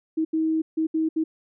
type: tone bursts at uneven times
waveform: sine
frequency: 318.6 Hz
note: D#4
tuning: 41 cents sharp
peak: -20 dBFS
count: 5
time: 0.17-0.25 / 0.33-0.62 / 0.77-0.87 / 0.94-1.09 / 1.16-1.24 s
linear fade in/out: 10 ms
effects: none